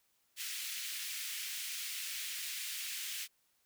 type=high-pass noise; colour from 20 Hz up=pink; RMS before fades=-41 dBFS; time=0.36-3.28 s; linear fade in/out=50 ms; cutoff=2100 Hz; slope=24 dB/octave; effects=white hiss -75 dBFS RMS until 3.65 s